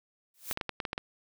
blue noise with exponential growth, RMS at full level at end -32 dBFS, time 0.34-0.53 s, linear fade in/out 2 ms, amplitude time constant 41 ms
clicks, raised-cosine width 0.3 ms, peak -16 dBFS, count 8, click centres 0.512 / 0.574 / 0.612 / 0.693 / 0.802 / 0.852 / 0.931 / 0.979 s
effects none

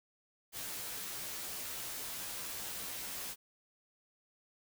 white noise with comb filter, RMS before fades -42 dBFS, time 0.52-3.36 s, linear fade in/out 50 ms, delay 13 ms, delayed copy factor -0.7, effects none

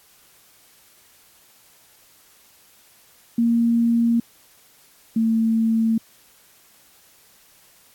sine tone pair in turn, 233.1 / 225.1 Hz, A#3 / A3, 0 / +40 cents, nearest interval minor second, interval 60 cents, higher first, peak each -15 / -16 dBFS, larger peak first, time 3.38-4.2 / 5.16-5.98 s, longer neither, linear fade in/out 5 ms, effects white hiss -54 dBFS RMS until 7.94 s + AAC 64 kbps

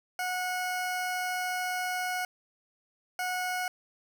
20% pulse tone bursts at uneven times, 731 Hz, F#5, 21 cents flat, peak -25 dBFS, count 2, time 0.19-2.25 / 3.19-3.68 s, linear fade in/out 2 ms, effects none

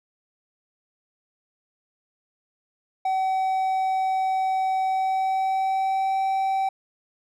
triangle tone with pitch glide, 760 to 771.5 Hz, F#5 to G5, +46 to -28 cents, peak -19 dBFS, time 3.05-6.69 s, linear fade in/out 5 ms, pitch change +26 cents, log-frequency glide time 4.85-6.18 s, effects none

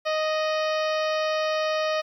harmonic tone with a mistuned harmonic, 622.3 Hz, D#5, in tune, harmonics 1 / 2 / 3 / 4 / 5 / 6 / 7 / 8 / 9, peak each -24 / -30 / -34 / -36 / -38 / -40 / -41 / -42 / -43 dBFS, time 0.05-2.02 s, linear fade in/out 20 ms, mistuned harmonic 5, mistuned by -43 cents, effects 10-bit

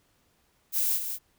violet noise with echo, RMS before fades -26 dBFS, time 0.72-1 s, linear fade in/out 50 ms, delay 190 ms, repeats 1, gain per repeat -7 dB, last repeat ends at 1.19 s, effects pink hiss -68 dBFS RMS until 1.38 s

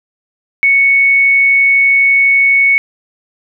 sine tone, 2217 Hz, C#7, in tune, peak -6 dBFS, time 0.63-2.78 s, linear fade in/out 0 ms, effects none

